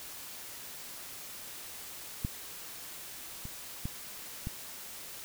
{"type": "clicks", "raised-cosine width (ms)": 5, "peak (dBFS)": [-19, -29, -22, -23], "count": 4, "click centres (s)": [2.249, 3.454, 3.855, 4.471], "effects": ["white hiss -45 dBFS RMS until 5.24 s"]}